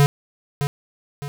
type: tone with echo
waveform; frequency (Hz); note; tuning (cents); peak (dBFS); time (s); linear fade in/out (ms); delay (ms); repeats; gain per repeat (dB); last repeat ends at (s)
square; 143; D3; -46; -12; 0-0.06; 0; 610; 2; -8; 1.28
effects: none